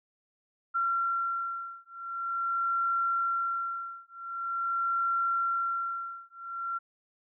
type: beating tone pair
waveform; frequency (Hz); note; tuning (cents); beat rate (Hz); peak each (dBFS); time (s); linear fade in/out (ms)
sine; 1367 / 1367.45; F6 / F6; -37 / -37; 0.45; -31; 0.74-6.79; 20
effects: none